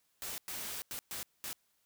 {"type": "noise bursts at uneven times", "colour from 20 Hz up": "white", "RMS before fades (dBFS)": -41, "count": 5, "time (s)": [[0.22, 0.38], [0.48, 0.82], [0.91, 0.99], [1.11, 1.23], [1.44, 1.53]], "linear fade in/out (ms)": 0, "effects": ["white hiss -75 dBFS RMS until 1.85 s"]}